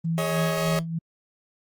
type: tone with tremolo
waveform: sine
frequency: 164.81 Hz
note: E3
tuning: in tune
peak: -22 dBFS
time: 0.04-0.99 s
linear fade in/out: 10 ms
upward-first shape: sine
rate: 3.3 Hz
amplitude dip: 60%
type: chord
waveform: sawtooth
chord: Ab suspended fourth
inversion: none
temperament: equal with one note detuned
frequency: 415.3 / 554.4 / 633.5 Hz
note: Ab4 / Db5 / Eb5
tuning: 0 / 0 / +31 cents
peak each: -28 / -25 / -24 dBFS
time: 0.18-0.79 s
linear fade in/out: 0 ms
effects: Opus 32 kbps